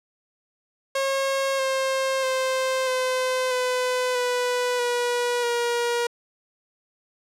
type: tone with pitch steps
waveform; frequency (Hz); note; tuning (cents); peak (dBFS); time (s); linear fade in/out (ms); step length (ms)
sawtooth; 542 / 532.1 / 522.3 / 512.8 / 503.4 / 494.2 / 485.1 / 476.2; C#5 / C5 / C5 / C5 / B4 / B4 / B4 / A#4; -39 / +29 / -3 / -35 / +33 / +1 / -31 / +37; -18; 0.95-6.07; 5; 640
effects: low-pass 10000 Hz 12 dB/octave